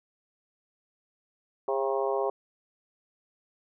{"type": "harmonic tone with a mistuned harmonic", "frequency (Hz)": 135.3, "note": "C#3", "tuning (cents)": -42, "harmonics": [3, 4, 5, 6, 7, 8], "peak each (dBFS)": [-29, -31, -33, -35, -36, -37], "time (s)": [1.68, 2.3], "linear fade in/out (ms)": 2, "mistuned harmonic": 6, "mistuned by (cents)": -39, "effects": []}